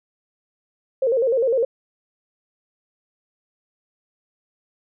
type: tone with vibrato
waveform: sine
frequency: 493.9 Hz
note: B4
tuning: in tune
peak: -16 dBFS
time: 1.02-1.65 s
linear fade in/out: 5 ms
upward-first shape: square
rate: 9.9 Hz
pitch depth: 120 cents each way
effects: none